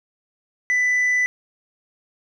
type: tone with tanh clipping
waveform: triangle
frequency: 1991 Hz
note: B6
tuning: 14 cents sharp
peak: -17 dBFS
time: 0.7-1.26 s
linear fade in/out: 0 ms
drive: 7 dB
effects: none